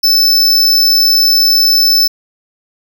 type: tone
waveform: square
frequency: 5274 Hz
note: E8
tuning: in tune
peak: -7 dBFS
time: 0.03-2.08 s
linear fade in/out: 10 ms
effects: none